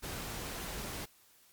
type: noise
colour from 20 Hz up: pink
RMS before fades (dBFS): -41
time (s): 0.02-1.06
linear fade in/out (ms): 20
effects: white hiss -64 dBFS RMS until 1.52 s + Opus 48 kbps